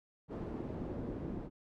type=noise with band-pass filter sweep; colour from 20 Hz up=brown; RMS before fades=-41 dBFS; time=0.28-1.5 s; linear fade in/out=50 ms; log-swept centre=410 to 260 Hz; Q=0.99; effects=none